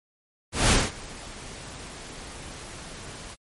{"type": "noise with ADSR envelope", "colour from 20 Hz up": "pink", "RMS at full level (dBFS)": -18, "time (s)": [0.52, 3.36], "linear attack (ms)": 170, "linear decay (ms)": 220, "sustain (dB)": -22, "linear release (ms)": 32, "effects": ["MP3 48 kbps"]}